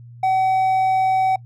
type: tone with hard clipping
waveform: sine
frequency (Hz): 758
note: F#5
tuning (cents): +42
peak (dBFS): -16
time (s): 0.23-1.36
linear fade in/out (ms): 5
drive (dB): 3
effects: noise-tail reverb RT60 0.1 s tail -22 dB re dry + added 119 Hz sine -38 dBFS peak until 1.45 s